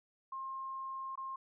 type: tone with dropouts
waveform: sine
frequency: 1065 Hz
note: C6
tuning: 30 cents sharp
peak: -39 dBFS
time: 0.32-1.36 s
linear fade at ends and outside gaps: 5 ms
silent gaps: 1.156-1.175 s
effects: none